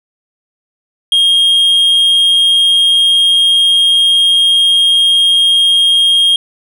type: tone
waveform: triangle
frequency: 3239 Hz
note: G#7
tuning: 44 cents flat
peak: -5 dBFS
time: 1.12-6.36 s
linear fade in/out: 2 ms
effects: none